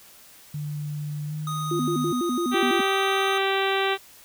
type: tone with pitch glide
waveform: sine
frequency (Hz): 148.5 to 153.2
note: D3 to D#3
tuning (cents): +20 to -27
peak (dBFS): -28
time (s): 0.54-2.12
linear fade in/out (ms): 5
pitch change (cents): +53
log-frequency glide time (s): 1.26-1.33
type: tone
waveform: square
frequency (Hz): 1244.5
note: D#6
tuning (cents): 0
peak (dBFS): -30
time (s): 1.47-3.38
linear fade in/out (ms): 2
type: tone with vibrato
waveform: sine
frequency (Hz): 292.6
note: D4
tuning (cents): -6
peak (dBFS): -23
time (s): 1.71-2.81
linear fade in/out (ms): 5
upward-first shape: square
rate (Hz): 6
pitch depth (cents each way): 290
type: harmonic tone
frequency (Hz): 389.1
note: G4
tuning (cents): -13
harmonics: 1 / 2 / 3 / 4 / 5 / 6 / 7 / 8 / 9 / 10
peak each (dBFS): -25 / -28 / -30 / -31 / -32 / -33 / -33 / -34 / -35 / -35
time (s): 2.51-3.98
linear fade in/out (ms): 50
effects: white hiss -50 dBFS RMS until 4.24 s